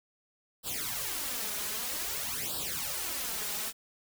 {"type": "noise with flanger", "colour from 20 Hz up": "white", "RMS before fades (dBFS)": -35, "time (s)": [0.63, 3.73], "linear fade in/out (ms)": 50, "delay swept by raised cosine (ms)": [0.23, 4.83], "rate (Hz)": 0.52, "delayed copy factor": 0.85, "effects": []}